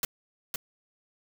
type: noise with echo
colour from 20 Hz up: white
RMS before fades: -28 dBFS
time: 0.03-0.05 s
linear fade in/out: 2 ms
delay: 510 ms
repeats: 1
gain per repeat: -4 dB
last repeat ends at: 0.56 s
effects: none